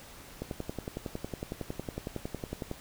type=click train; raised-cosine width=2 ms; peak=-21 dBFS; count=26; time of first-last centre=0.42-2.714 s; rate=10.9 Hz; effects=pink hiss -50 dBFS RMS until 2.8 s